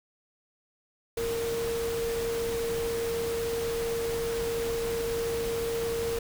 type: tone in noise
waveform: sine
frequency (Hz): 462.5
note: A#4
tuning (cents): -14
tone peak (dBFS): -28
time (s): 1.17-6.19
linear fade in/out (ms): 5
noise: pink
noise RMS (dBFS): -37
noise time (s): 1.17-6.19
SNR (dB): +6
effects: none